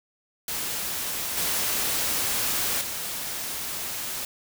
white noise with level steps, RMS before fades -30 / -26 / -32 dBFS, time 0.48-4.25 s, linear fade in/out 2 ms, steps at 1.37 / 2.81 s, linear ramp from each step 5 ms, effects none

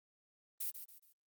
violet noise with echo, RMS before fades -39 dBFS, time 0.6-0.71 s, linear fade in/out 10 ms, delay 140 ms, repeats 3, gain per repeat -9 dB, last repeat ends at 1.13 s, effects Opus 32 kbps

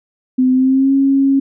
sine tone with pitch glide, 256.3 to 273.1 Hz, C4 to C#4, -36 to -26 cents, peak -9 dBFS, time 0.38-1.4 s, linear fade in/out 10 ms, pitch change +110 cents, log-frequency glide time 0.52-0.93 s, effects none

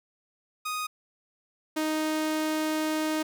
sawtooth tone pair in turn, 1244.5 / 311.1 Hz, D#6 / D#4, 0 / 0 cents, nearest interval 2 octaves, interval 2400 cents, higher first, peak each -26 / -22 dBFS, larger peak second, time 0.65-0.87 / 1.76-3.23 s, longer second, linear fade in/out 10 ms, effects none

